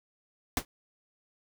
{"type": "noise with exponential decay", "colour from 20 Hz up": "pink", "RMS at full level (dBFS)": -24, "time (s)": [0.57, 0.65], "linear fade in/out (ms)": 1, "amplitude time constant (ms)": 17, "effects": []}